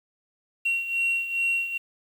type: beating tone pair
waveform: sine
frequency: 2738 / 2740.4 Hz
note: F7 / F7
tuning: -35 / -33 cents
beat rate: 2.4 Hz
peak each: -28 / -23 dBFS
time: 0.65-1.78 s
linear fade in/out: 10 ms
effects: tanh soft clip ceiling -19 dBFS + 8-bit